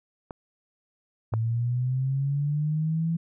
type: clicks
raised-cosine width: 1 ms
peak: -22 / -16 dBFS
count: 2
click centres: 0.308 / 1.338 s
type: linear sweep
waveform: sine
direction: up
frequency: 110 to 167.3 Hz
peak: -23 dBFS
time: 1.32-3.17 s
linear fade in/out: 10 ms
effects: none